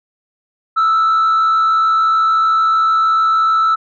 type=tone with frequency modulation; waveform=sine; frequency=1318.5 Hz; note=E6; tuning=in tune; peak=-8 dBFS; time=0.76-3.76 s; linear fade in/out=20 ms; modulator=69.7 Hz; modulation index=0.38; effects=tanh soft clip ceiling -9 dBFS